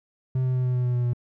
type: tone with pitch steps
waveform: triangle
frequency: 129.4 / 128.21 / 127.03 / 125.86 / 124.7 / 123.56 / 122.42 / 121.29 Hz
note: C3 / C3 / B2 / B2 / B2 / B2 / B2 / B2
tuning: -19 / -35 / +49 / +33 / +17 / +1 / -15 / -31 cents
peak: -19 dBFS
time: 0.35-1.134 s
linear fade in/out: 5 ms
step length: 98 ms
effects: none